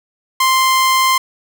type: tone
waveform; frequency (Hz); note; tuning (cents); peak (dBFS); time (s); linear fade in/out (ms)
sawtooth; 1046.5; C6; 0; -7; 0.4-1.18; 5
effects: 8-bit